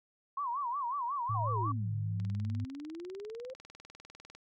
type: tone with vibrato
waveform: sine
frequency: 1044 Hz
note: C6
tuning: 4 cents flat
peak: -32 dBFS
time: 0.37-1.72 s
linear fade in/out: 5 ms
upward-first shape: sine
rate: 5.5 Hz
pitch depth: 190 cents each way
type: tone with pitch glide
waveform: sine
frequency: 109.3 to 102.57 Hz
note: A2 to G#2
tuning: -11 to -21 cents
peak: -32 dBFS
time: 1.29-2.65 s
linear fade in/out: 10 ms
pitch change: -110 cents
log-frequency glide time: 1.65-2.32 s
type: exponential two-way sweep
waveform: sine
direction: down then up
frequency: 816 to 143 to 532 Hz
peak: -40 dBFS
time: 1.34-3.54 s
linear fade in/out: 10 ms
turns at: 1.94 s
type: click train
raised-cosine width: 0.2 ms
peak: -34 dBFS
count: 44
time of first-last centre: 2.2-4.35 s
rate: 20 Hz
effects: none